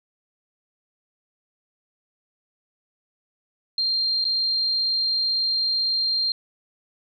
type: tone with dropouts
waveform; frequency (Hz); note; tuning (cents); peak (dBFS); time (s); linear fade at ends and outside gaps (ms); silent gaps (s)
sine; 4186; C8; 0; -20; 3.78-6.32; 2; 4.243-4.251
effects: none